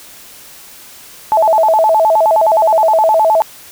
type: tone with vibrato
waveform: sine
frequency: 750 Hz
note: F#5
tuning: 23 cents sharp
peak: -7 dBFS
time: 1.32-3.42 s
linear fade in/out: 0 ms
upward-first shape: square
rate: 9.6 Hz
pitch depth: 250 cents each way
effects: white hiss -37 dBFS RMS until 3.71 s